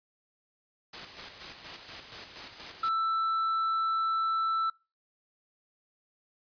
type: noise with tremolo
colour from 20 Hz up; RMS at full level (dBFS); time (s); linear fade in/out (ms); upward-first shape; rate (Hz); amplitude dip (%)
white; -40; 0.93-2.89; 5; square; 4.2; 45
type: tone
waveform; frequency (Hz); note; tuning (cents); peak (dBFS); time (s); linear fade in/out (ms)
triangle; 1326; E6; +10; -24; 2.83-4.7; 5
effects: noise-tail reverb RT60 0.3 s tail -25 dB re dry + resampled to 11025 Hz